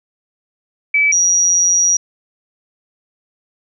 sine tone pair in turn, 2300 / 5761 Hz, D7 / F#8, -37 / -47 cents, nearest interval octave + major third, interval 1590 cents, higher second, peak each -10 dBFS, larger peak neither, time 0.94-1.12 / 1.12-1.97 s, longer second, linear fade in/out 5 ms, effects none

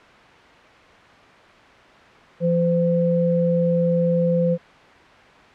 sine tone pair together, 171.1 / 512.7 Hz, F3 / C5, -35 / -35 cents, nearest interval octave + perfect fifth, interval 1900 cents, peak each -19 dBFS, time 2.4-4.58 s, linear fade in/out 50 ms, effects white hiss -46 dBFS RMS until 5.54 s + low-pass 2000 Hz 12 dB/octave

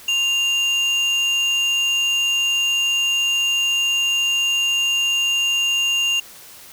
sine tone pair together, 2794 / 6645 Hz, F7 / G#8, 0 / 0 cents, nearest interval octave + minor third, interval 1500 cents, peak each -15 / -24 dBFS, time 0.08-6.2 s, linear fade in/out 5 ms, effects tanh soft clip ceiling -14 dBFS + white hiss -42 dBFS RMS until 6.72 s

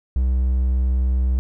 triangle tone, 63.6 Hz, C2, 48 cents flat, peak -14 dBFS, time 0.16-1.39 s, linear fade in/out 0 ms, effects none

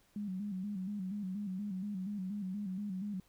sine tone with vibrato, 196 Hz, G3, in tune, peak -36 dBFS, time 0.16-3.2 s, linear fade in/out 2 ms, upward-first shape square, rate 4.2 Hz, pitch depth 91 cents each way, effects pink hiss -69 dBFS RMS until 3.28 s

